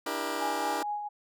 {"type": "chord", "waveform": "15% pulse", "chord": "E half-diminished seventh", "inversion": "third", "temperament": "just", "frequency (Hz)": [296.7, 329.6, 395.6, 474.7], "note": ["D4", "E4", "G4", "Bb4"], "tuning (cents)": [18, 0, 16, 31], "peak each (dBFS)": [-30, -31, -31, -30], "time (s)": [0.06, 0.83], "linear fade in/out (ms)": 5}
{"type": "tone with tremolo", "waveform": "sine", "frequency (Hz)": 830.6, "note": "G#5", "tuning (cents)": 0, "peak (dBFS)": -29, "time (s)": [0.4, 1.09], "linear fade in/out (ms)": 20, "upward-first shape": "sine", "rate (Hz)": 4.4, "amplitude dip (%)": 45}
{"effects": []}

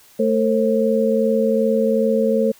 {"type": "tone cluster", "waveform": "sine", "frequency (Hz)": [220.3, 453.4, 536], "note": ["A3", "A#4", "C5"], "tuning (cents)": [2, -48, 42], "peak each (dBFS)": -19, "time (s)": [0.19, 2.52], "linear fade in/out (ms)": 10, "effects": ["white hiss -50 dBFS RMS until 2.59 s"]}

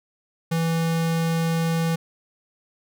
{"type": "tone", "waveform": "square", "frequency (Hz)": 164.81, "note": "E3", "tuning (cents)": 0, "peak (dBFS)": -21, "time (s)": [0.51, 1.96], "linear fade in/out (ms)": 10, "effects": []}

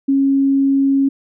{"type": "tone", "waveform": "sine", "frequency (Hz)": 273.8, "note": "C#4", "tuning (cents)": -21, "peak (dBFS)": -11, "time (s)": [0.08, 1.09], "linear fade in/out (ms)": 10, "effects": []}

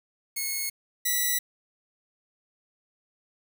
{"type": "tone pair in turn", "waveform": "5% pulse", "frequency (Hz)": [2182, 1960.3], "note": ["C#7", "B6"], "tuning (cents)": [-28, -13], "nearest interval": "major second", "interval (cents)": 185, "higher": "first", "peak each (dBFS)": [-18, -13], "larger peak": "second", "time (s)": [[0.36, 0.7], [1.05, 1.39]], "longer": "neither", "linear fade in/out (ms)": 10, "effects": ["8-bit"]}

